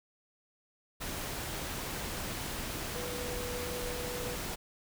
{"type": "tone in noise", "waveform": "sine", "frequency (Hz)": 490.9, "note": "B4", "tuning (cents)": -10, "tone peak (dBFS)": -39, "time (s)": [2.94, 4.36], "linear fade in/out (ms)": 20, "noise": "pink", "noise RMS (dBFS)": -38, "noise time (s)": [1, 4.56], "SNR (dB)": -4, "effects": []}